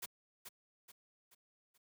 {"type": "noise with echo", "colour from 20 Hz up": "white", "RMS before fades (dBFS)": -43, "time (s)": [0.02, 0.06], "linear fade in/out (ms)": 10, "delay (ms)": 430, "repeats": 4, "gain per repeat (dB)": -7, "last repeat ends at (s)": 1.78, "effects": ["high-pass 100 Hz 12 dB/octave"]}